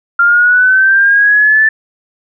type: linear sweep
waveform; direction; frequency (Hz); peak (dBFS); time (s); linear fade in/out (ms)
sine; up; 1387 to 1765; -5; 0.19-1.69; 5
effects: none